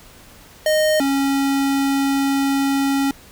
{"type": "tone pair in turn", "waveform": "square", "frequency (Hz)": [618, 275.3], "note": ["D#5", "C#4"], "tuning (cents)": [-12, -12], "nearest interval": "octave + major second", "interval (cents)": 1400, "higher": "first", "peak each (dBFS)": [-15, -17], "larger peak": "first", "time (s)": [[0.66, 1], [1, 3.11]], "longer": "second", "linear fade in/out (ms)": 2, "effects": ["pink hiss -45 dBFS RMS until 3.31 s"]}